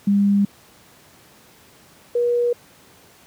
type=tone pair in turn; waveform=sine; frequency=201 / 480.7 Hz; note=G3 / B4; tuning=+44 / -47 cents; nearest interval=octave + minor third; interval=1509 cents; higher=second; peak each=-13 / -16 dBFS; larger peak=first; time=0.07-0.45 / 2.15-2.53 s; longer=neither; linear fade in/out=5 ms; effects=pink hiss -50 dBFS RMS until 3.26 s + high-pass 100 Hz 12 dB/octave